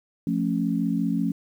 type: chord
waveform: sine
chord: F augmented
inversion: none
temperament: equal with one note detuned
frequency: 174.61 / 220 / 275 Hz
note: F3 / A3 / C#4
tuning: 0 / 0 / -14 cents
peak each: -26 dBFS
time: 0.27-1.32 s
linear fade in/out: 2 ms
effects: 9-bit